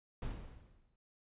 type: noise with exponential decay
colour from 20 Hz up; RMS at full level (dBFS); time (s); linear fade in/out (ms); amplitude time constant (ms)
brown; -37; 0.22-0.96; 2; 160
effects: noise-tail reverb RT60 0.2 s tail -26 dB re dry + resampled to 8000 Hz